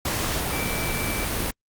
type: tone in noise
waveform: sine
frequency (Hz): 2326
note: D7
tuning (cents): -17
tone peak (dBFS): -31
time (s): 0.52-1.25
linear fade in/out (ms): 5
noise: pink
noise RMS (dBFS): -26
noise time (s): 0.05-1.51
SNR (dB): -8
effects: Opus 48 kbps